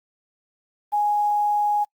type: tone with quantisation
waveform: sine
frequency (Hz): 830.6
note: G#5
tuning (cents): 0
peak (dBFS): -18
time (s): 0.92-1.85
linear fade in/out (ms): 20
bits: 8
effects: noise-tail reverb RT60 0.1 s tail -26 dB re dry + Opus 32 kbps